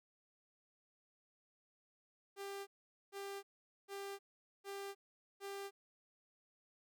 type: tone bursts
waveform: sawtooth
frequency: 396.7 Hz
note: G4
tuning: 21 cents sharp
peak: -40 dBFS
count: 5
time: 2.36-5.71 s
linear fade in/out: 50 ms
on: 310 ms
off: 450 ms
effects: none